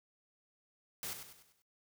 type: noise with echo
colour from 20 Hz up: white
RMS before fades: -41 dBFS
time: 1.03-1.13 s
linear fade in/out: 0 ms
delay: 98 ms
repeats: 5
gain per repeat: -7 dB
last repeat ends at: 1.62 s
effects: noise-tail reverb RT60 0.2 s tail -25 dB re dry